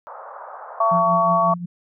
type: band-pass noise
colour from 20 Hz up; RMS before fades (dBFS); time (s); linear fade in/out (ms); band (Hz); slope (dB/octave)
white; -37; 0.07-0.99; 0; 530 to 1300; 48
type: harmonic tone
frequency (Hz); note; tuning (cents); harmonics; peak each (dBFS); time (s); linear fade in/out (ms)
225; A3; +39; 3 / 4 / 5; -19 / -25 / -17; 0.8-1.54; 5
type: tone with tremolo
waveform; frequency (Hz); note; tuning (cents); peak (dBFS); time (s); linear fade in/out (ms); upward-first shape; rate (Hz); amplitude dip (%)
sine; 174.61; F3; 0; -21; 0.91-1.66; 10; triangle; 5.5; 75
effects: none